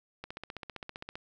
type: click train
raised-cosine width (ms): 0.3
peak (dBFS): -24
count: 15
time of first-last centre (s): 0.24-1.155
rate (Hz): 15.3
effects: none